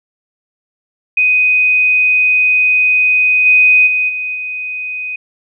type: tone with level steps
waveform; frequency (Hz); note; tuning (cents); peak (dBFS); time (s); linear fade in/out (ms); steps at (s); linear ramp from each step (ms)
sine; 2500; D#7; +8; -8 / -5 / -11 / -17 / -19; 1.17-5.16; 5; 3.45 / 3.86 / 4.08 / 4.34; 20
effects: none